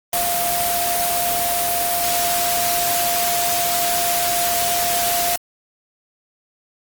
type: tone in noise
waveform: sine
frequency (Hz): 698.5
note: F5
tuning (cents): 0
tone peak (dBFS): -21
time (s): 0.13-5.36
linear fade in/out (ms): 2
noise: white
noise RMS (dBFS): -21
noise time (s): 0.13-5.36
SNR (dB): -3
effects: Opus 24 kbps